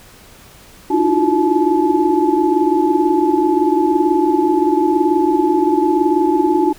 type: tone cluster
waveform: sine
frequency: 299.5 / 325.3 / 346.2 / 364.2 / 862 Hz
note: D4 / E4 / F4 / F#4 / A5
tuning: +34 / -23 / -15 / -27 / -36 cents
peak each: -18 dBFS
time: 0.9-6.73 s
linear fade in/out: 10 ms
effects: pink hiss -43 dBFS RMS until 6.78 s